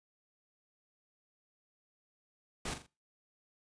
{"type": "noise with echo", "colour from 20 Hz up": "pink", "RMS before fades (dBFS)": -38, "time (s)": [2.65, 2.74], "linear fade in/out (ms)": 5, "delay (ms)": 42, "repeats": 3, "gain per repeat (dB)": -8, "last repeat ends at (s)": 2.866, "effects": ["noise-tail reverb RT60 0.3 s tail -22 dB re dry", "resampled to 22050 Hz"]}